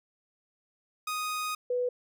sawtooth / sine tone pair in turn, 1245 / 494.1 Hz, D#6 / B4, +1 / +1 cents, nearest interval octave + major third, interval 1600 cents, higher first, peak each -27 / -26 dBFS, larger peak second, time 1.07-1.55 / 1.7-1.89 s, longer first, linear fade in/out 5 ms, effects none

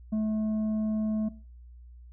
sine tone with tanh clipping, 216.2 Hz, A3, 30 cents flat, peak -26 dBFS, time 0.12-1.29 s, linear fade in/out 10 ms, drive 5 dB, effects noise-tail reverb RT60 0.4 s tail -19 dB re dry + added 60 Hz sine -46 dBFS peak until 2.12 s

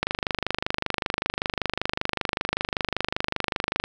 click train, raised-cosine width 0.3 ms, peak -7 dBFS, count 97, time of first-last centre 0.03-3.84 s, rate 25.2 Hz, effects none

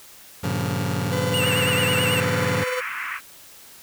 sawtooth chord, G half-diminished seventh, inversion none, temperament just, 98 / 117.6 / 141.12 / 176.4 Hz, G2 / Bb2 / Db3 / F3, 0 / +16 / +31 / +18 cents, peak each -24 dBFS, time 0.43-2.64 s, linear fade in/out 10 ms
40% pulse tone with tremolo, 504 Hz, B4, 35 cents sharp, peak -22 dBFS, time 1.12-2.81 s, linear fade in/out 10 ms, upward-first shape sine, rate 20 Hz, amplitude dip 45%
square tone with vibrato, 2794 Hz, F7, in tune, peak -23 dBFS, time 1.34-2.2 s, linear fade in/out 0 ms, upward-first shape triangle, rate 9.2 Hz, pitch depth 98 cents each way
white band-pass noise, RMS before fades -30 dBFS, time 1.39-3.21 s, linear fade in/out 50 ms, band 1100 to 2400 Hz, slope 48 dB/octave
effects white hiss -46 dBFS RMS until 3.82 s

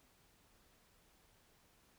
silence, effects pink hiss -70 dBFS RMS until 1.98 s

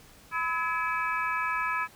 sine tone cluster, 1002 / 1290 / 1682 / 2306 / 2566 Hz, B5 / E6 / G#6 / D7 / E7, +25 / -38 / +22 / -32 / -47 cents, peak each -32 / -31 / -32 / -36 / -39 dBFS, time 0.31-1.88 s, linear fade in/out 50 ms, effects pink hiss -54 dBFS RMS until 1.95 s

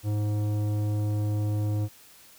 sine tone with tanh clipping, 104.8 Hz, G#2, 16 cents sharp, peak -26 dBFS, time 0.03-1.89 s, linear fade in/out 50 ms, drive 13 dB, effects white hiss -53 dBFS RMS until 2.38 s

